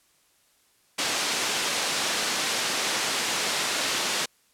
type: band-pass noise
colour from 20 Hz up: white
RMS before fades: -27 dBFS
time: 0.98-4.26 s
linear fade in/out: 10 ms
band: 210 to 5900 Hz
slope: 12 dB/octave
effects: white hiss -64 dBFS RMS until 4.53 s + low-pass 12000 Hz 12 dB/octave